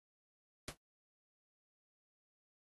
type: noise with exponential decay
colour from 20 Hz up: pink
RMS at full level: -38 dBFS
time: 0.68-0.77 s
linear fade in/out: 2 ms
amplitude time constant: 18 ms
effects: AAC 32 kbps